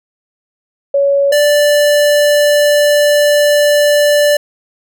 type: tone pair in turn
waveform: sine / square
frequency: 560 / 586.6 Hz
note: C#5 / D5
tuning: +18 / -2 cents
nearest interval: minor second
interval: 80 cents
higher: second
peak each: -8 dBFS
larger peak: neither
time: 0.94-1.32 / 1.32-4.37 s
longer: second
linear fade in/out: 5 ms
effects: none